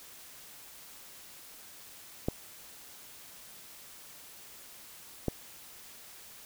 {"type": "clicks", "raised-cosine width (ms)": 2, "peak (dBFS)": -15, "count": 2, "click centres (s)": [2.285, 5.283], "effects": ["white hiss -51 dBFS RMS until 6.45 s"]}